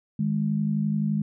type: tone pair together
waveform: sine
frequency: 156 / 207.7 Hz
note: D#3 / G#3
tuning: +5 / 0 cents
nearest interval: perfect fourth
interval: 495 cents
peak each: -26 / -24 dBFS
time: 0.19-1.22 s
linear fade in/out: 5 ms
effects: none